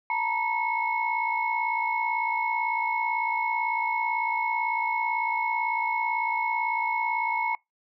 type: tone cluster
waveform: sine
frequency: 898 / 956 / 2187 Hz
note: A5 / A#5 / C#7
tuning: +35 / +43 / -24 cents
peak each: -28 / -27 / -29 dBFS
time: 0.1-7.55 s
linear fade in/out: 2 ms
effects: noise-tail reverb RT60 0.2 s tail -26 dB re dry + tanh soft clip ceiling -14 dBFS